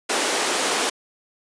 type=high-pass noise; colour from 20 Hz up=pink; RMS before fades=-22 dBFS; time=0.09-0.9 s; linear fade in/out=10 ms; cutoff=310 Hz; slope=24 dB/octave; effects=resampled to 22050 Hz